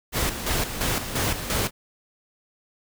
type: noise with tremolo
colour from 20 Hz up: pink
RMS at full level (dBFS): -24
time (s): 0.12-1.71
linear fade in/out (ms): 50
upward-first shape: square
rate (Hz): 2.9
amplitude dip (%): 60
effects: none